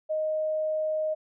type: tone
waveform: sine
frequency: 622.3 Hz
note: D#5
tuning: in tune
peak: -25 dBFS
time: 0.09-1.15 s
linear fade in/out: 20 ms
effects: none